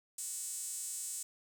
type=tone with high-pass filter; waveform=sawtooth; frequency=370 Hz; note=F#4; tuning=in tune; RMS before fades=-41 dBFS; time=0.18-1.23 s; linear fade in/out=5 ms; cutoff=7900 Hz; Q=4.2; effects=none